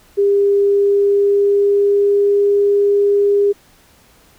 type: tone with pitch glide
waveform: sine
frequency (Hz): 401.5 to 404.8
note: G4 to G#4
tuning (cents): +41 to -44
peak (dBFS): -10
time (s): 0.17-3.53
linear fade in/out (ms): 20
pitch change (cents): +15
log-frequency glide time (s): 0.61-2.41
effects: pink hiss -50 dBFS RMS until 4.38 s